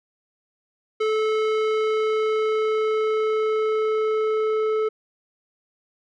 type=tone with low-pass filter sweep; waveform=square; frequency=434.6 Hz; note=A4; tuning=21 cents flat; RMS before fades=-22 dBFS; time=1-4.89 s; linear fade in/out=10 ms; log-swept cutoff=3200 to 1400 Hz; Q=0.74; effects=none